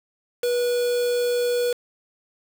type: tone with quantisation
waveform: triangle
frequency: 485.9 Hz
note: B4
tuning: 28 cents flat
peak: -18 dBFS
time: 0.43-1.73 s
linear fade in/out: 5 ms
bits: 5
effects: none